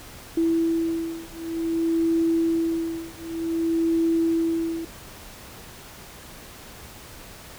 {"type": "beating tone pair", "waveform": "sine", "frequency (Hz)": [329.6, 330.14], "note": ["E4", "E4"], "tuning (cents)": [0, 3], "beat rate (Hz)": 0.54, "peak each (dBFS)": [-24, -24], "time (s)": [0.37, 4.85], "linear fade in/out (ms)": 5, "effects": ["pink hiss -43 dBFS RMS until 7.58 s"]}